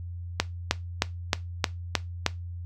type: click train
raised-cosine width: 0.2 ms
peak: -3 dBFS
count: 7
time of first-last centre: 0.4-2.263 s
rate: 3.22 Hz
effects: noise-tail reverb RT60 0.2 s tail -18 dB re dry + added 87 Hz sine -34 dBFS peak until 2.65 s